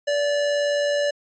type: tone with amplitude modulation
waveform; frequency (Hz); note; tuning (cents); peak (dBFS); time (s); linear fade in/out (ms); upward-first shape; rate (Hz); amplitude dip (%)
square; 580; D5; -22; -19; 0.07-1.11; 10; sine; 98.9; 30
effects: resampled to 16000 Hz